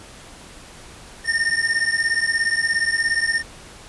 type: beating tone pair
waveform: square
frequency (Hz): 1814 / 1831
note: A#6 / A#6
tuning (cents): -48 / -32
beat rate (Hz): 17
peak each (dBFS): -22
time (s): 1.24-3.43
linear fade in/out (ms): 50
effects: pink hiss -42 dBFS RMS until 3.88 s + resampled to 24000 Hz